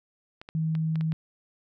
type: clicks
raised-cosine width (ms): 0.3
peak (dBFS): -26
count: 6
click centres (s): 0.415 / 0.489 / 0.752 / 0.957 / 1.01 / 1.121
type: tone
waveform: sine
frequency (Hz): 159.5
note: D#3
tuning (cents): +43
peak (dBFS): -24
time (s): 0.55-1.13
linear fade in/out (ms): 0
effects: none